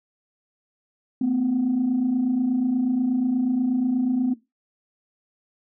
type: tone pair together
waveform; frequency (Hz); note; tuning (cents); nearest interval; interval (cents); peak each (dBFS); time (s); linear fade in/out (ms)
sine; 226.8 / 255.1; A#3 / C4; -47 / -44; major second; 203; -25 / -19; 1.21-4.34; 5
effects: noise-tail reverb RT60 0.2 s tail -17 dB re dry + tanh soft clip ceiling -15 dBFS